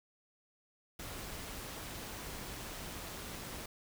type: noise with amplitude modulation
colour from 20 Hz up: pink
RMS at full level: -43 dBFS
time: 0.99-3.66 s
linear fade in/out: 5 ms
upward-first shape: sine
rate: 196 Hz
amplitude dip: 35%
effects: none